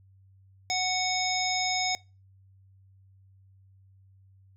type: harmonic tone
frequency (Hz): 740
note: F#5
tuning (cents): 0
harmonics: 1 / 3 / 5 / 7 / 9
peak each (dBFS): -30 / -32 / -35 / -31 / -34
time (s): 0.7-1.95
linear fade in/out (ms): 0
effects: noise-tail reverb RT60 0.3 s tail -23 dB re dry + added 96 Hz sine -55 dBFS peak until 4.56 s